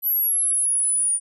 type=linear sweep; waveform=sine; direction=down; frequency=11840 to 9397 Hz; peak=-18 dBFS; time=0.02-1.2 s; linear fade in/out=50 ms; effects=none